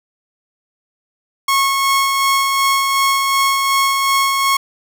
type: tone with tremolo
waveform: sawtooth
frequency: 1094 Hz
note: C#6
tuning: 23 cents flat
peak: -8 dBFS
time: 1.48-4.57 s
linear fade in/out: 5 ms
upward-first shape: sine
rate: 2.7 Hz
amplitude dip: 30%
effects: none